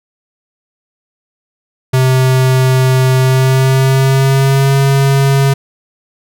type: tone with pitch glide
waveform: square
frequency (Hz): 130 to 137.25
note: C3 to C#3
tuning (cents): -11 to -17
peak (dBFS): -8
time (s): 1.93-5.54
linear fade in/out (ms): 10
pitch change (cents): +94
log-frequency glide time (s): 3.19-4.76
effects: none